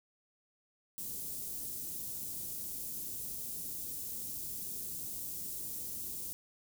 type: band-stop noise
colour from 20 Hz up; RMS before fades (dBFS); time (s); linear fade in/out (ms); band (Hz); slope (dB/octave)
white; -41; 0.98-6.33; 0; 300 to 8400; 12
effects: none